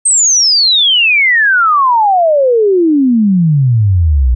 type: exponential sweep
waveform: sine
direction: down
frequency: 8520 to 58 Hz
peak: -6 dBFS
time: 0.05-4.35 s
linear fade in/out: 10 ms
effects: none